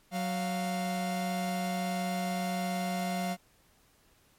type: tone pair together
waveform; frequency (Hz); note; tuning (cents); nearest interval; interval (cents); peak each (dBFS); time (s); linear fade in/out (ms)
45% pulse; 185.01 / 698.5; F#3 / F5; 0 / 0; octave + major seventh; 2300; -32 / -34; 0.11-3.37; 50
effects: pink hiss -65 dBFS RMS until 4.38 s + MP3 64 kbps

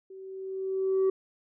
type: tone with level ramp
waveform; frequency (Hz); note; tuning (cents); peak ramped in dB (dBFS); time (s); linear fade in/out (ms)
sine; 382; G4; -45; -43 to -18; 0.1-1.1; 5
effects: tanh soft clip ceiling -20 dBFS

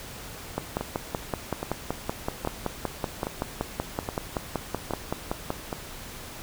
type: two click trains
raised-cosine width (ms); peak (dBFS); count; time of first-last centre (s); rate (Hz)
1; -15 / -12; 7 / 27; 0.81-5.728 / 0.58-5.504; 1.22 / 5.28
effects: pink hiss -41 dBFS RMS until 6.42 s

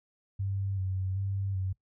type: tone with vibrato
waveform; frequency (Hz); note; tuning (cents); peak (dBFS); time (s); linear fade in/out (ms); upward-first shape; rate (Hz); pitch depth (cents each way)
sine; 96.1; G2; -34; -29; 0.39-1.73; 10; square; 1.3; 32
effects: noise-tail reverb RT60 0.1 s tail -20 dB re dry

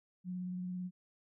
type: tone with vibrato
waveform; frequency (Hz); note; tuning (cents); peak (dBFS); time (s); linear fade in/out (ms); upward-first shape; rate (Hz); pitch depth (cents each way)
sine; 181.3; F#3; -35; -37; 0.24-0.91; 50; triangle; 18; 22
effects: none

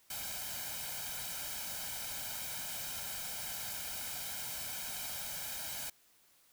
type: noise with comb filter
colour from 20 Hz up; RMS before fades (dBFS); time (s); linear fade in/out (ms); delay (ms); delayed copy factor
white; -41; 0.1-5.9; 5; 1.3; +0.7
effects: white hiss -67 dBFS RMS until 6.52 s

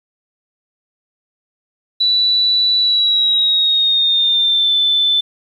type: tone with pitch glide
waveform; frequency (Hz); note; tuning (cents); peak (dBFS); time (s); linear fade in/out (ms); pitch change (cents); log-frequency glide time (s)
sine; 3956 to 3524; B7 to A7; +2 to +2; -11; 2-5.21; 10; -200; 2.79-4.74
effects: 8-bit

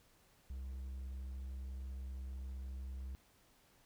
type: tone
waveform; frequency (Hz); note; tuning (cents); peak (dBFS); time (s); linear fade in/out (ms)
triangle; 65.41; C2; 0; -40; 0.5-3.15; 0
effects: pink hiss -69 dBFS RMS until 3.85 s

